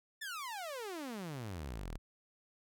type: exponential sweep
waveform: sawtooth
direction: down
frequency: 1812 to 33.78 Hz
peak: -37 dBFS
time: 0.21-1.98 s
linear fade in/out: 10 ms
effects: none